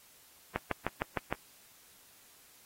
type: click train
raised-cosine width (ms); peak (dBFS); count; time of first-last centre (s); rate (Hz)
0.5; -15; 6; 0.56-1.326; 6.53
effects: white hiss -60 dBFS RMS until 2.65 s + AAC 48 kbps